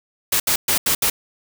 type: noise bursts at uneven times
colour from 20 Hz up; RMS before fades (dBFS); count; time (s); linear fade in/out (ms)
white; -18; 5; 0.32-0.4 / 0.47-0.56 / 0.68-0.78 / 0.86-0.95 / 1.02-1.1; 5
effects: none